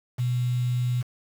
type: tone with quantisation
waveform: sine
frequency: 123.47 Hz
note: B2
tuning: in tune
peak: -22 dBFS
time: 0.18-1.03 s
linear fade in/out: 20 ms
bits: 7
effects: none